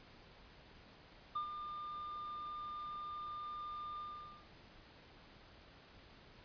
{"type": "tone with ADSR envelope", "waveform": "triangle", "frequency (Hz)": 1202, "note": "D6", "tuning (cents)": 40, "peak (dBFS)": -33, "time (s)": [1.35, 4.46], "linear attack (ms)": 11, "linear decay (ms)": 98, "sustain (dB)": -8, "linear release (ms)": 470, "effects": ["pink hiss -60 dBFS RMS until 6.44 s", "resampled to 11025 Hz"]}